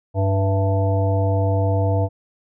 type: harmonic tone with a mistuned harmonic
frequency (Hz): 98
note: G2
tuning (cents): 0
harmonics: 1 / 3 / 5 / 7 / 9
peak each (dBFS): -17 / -28 / -26 / -25 / -31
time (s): 0.14-2.09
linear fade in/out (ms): 50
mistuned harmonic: 7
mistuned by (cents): -47
effects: none